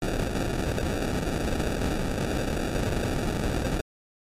pink noise with sample-and-hold, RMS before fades -27 dBFS, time 0.02-3.81 s, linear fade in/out 2 ms, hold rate 1050 Hz, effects low-pass 12000 Hz 12 dB/octave + MP3 64 kbps

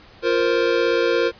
square chord, F suspended fourth, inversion none, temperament equal, 349.2 / 466.2 / 523.3 Hz, F4 / Bb4 / C5, 0 / 0 / 0 cents, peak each -23 / -20 / -23 dBFS, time 0.22-1.32 s, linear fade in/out 50 ms, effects pink hiss -47 dBFS RMS until 1.39 s + resampled to 11025 Hz

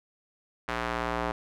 square tone with band-pass filter sweep, 58.7 Hz, A#1, 13 cents sharp, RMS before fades -31 dBFS, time 0.68-1.32 s, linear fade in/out 5 ms, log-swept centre 1500 to 930 Hz, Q 1, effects none

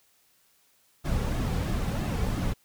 brown noise with flanger, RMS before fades -28 dBFS, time 1.04-2.54 s, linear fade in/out 20 ms, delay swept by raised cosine 2 to 3.3 ms, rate 3 Hz, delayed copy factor -0.5, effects white hiss -65 dBFS RMS until 2.64 s

